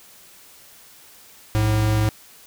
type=tone pair together; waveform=square; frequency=60.5 / 107.8 Hz; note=B1 / A2; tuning=-35 / -35 cents; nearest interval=minor seventh; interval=1000 cents; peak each=-27 / -18 dBFS; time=1.55-2.09 s; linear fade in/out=0 ms; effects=white hiss -48 dBFS RMS until 2.46 s